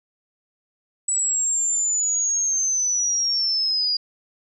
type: linear sweep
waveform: sine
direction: down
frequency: 7902 to 4833 Hz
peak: -19 dBFS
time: 1.08-3.97 s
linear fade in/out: 5 ms
effects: none